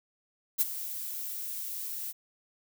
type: noise with ADSR envelope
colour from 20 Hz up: violet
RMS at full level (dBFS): -23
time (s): 0.58-2.13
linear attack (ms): 32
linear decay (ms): 24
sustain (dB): -14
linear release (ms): 29
effects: none